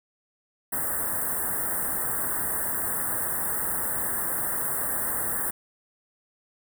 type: band-stop noise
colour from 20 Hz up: white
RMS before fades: -28 dBFS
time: 0.72-5.51 s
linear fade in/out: 10 ms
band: 1900 to 8100 Hz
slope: 96 dB/octave
effects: none